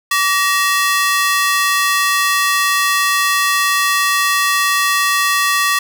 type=ring-modulated tone; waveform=sawtooth; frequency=1517 Hz; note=F#6; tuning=43 cents sharp; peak=-6 dBFS; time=0.11-5.79 s; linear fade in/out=5 ms; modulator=367 Hz; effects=none